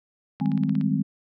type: chord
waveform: sine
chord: Ab major seventh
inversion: second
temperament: just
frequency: 155.74 / 194.67 / 207.7 / 259.6 Hz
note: Eb3 / G3 / Ab3 / C4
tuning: +2 / -12 / 0 / -13 cents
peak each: -26 dBFS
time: 0.4-1.03 s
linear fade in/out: 20 ms
type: click train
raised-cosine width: 0.3 ms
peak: -26 dBFS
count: 8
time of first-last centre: 0.4-0.812 s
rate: 17 Hz
type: tone with exponential decay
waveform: sine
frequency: 823 Hz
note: G#5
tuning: 16 cents flat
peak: -33 dBFS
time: 0.41-0.76 s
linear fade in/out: 0 ms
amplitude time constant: 75 ms
effects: none